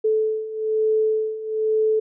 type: beating tone pair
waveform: sine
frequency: 435 / 436.1 Hz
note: A4 / A4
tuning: -20 / -15 cents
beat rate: 1.1 Hz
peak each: -24 / -20 dBFS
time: 0.04-2 s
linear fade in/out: 10 ms
effects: none